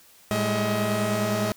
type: tone cluster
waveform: sawtooth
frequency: 110.9 / 201.8 / 211.7 / 635 Hz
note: A2 / G#3 / G#3 / D#5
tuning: +14 / -49 / +33 / +35 cents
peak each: -25 dBFS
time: 0.31-1.52 s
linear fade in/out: 0 ms
effects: white hiss -54 dBFS RMS until 1.56 s